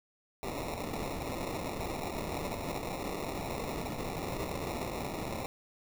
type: noise with sample-and-hold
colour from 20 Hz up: blue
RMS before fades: -37 dBFS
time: 0.43-5.46 s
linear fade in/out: 0 ms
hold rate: 1575 Hz
effects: none